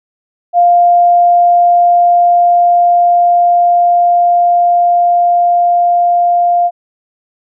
sine tone with level ramp, 700 Hz, F5, 4 cents sharp, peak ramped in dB -4 to -7 dBFS, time 0.53-6.71 s, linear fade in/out 50 ms, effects none

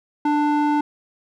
square tone with band-pass filter, 295.7 Hz, D4, 12 cents sharp, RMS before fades -19 dBFS, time 0.25-0.81 s, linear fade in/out 5 ms, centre 630 Hz, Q 5.8, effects none

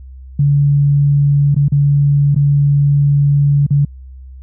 sine tone with dropouts, 142.9 Hz, D3, 47 cents flat, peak -8 dBFS, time 0.39-3.85 s, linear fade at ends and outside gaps 5 ms, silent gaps 1.546-1.563 / 1.683-1.72 / 2.347-2.361 / 3.666-3.706 s, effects added 65 Hz sine -31 dBFS peak until 4.42 s

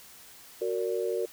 sine chord, Gb augmented, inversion none, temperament just, 370 / 462.5 / 578.1 Hz, Gb4 / Bb4 / D5, 0 / -14 / -27 cents, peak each -31 / -30 / -35 dBFS, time 0.61-1.26 s, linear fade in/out 10 ms, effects white hiss -51 dBFS RMS until 1.32 s

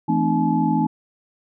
sine tone cluster, 165.4 / 219 / 258.7 / 303.3 / 857 Hz, E3 / A3 / C4 / D#4 / A5, +6 / -8 / -19 / -44 / -46 cents, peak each -23 dBFS, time 0.08-0.87 s, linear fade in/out 10 ms, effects none

